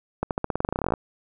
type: accelerating click train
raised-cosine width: 1 ms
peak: -10 dBFS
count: 19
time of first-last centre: 0.23-0.938 s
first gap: 78 ms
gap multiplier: 0.91
effects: none